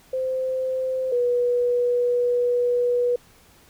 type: tone pair in turn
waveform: sine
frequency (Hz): 519 / 487.3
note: C5 / B4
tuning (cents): -14 / -23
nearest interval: minor second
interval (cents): 109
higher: first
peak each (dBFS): -22 / -18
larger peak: second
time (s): 0.13-1.12 / 1.12-3.16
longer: second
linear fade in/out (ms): 5
effects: pink hiss -54 dBFS RMS until 3.69 s